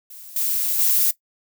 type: noise with level steps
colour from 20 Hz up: violet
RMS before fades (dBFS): -40 / -22 / -18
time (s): 0.1-1.11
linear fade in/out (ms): 5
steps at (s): 0.36 / 0.79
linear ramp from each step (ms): 2
effects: noise-tail reverb RT60 0.1 s tail -17 dB re dry